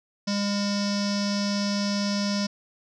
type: tone with low-pass filter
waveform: square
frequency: 202.4 Hz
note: G#3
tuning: 44 cents flat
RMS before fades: -26 dBFS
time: 0.27-2.47 s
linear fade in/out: 10 ms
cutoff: 5300 Hz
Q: 9.1
effects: none